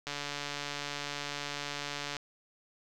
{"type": "click train", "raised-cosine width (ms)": 0.2, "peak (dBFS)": -19, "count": 303, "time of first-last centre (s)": [0.07, 2.167], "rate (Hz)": 144, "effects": []}